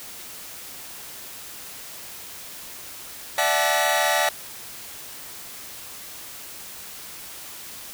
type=tone cluster; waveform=sawtooth; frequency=590 / 664 / 744 / 868 / 1922 Hz; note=D5 / E5 / F#5 / A5 / B6; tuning=+8 / +12 / +9 / -24 / -48 cents; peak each=-22 dBFS; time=3.38-4.29 s; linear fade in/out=2 ms; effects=white hiss -39 dBFS RMS until 7.93 s